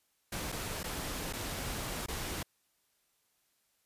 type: noise with dropouts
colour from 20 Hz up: pink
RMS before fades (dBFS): -38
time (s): 0.32-2.43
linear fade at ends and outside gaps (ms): 5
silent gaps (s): 0.52-0.523 / 0.832-0.84 / 1.327-1.334 / 2.062-2.083
effects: white hiss -75 dBFS RMS until 3.85 s + resampled to 32000 Hz